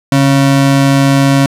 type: ring-modulated tone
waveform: square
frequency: 206.7 Hz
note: G#3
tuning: 8 cents flat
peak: -4 dBFS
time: 0.12-1.46 s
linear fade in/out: 0 ms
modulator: 67.2 Hz
effects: low-pass 11000 Hz 12 dB/octave + 7-bit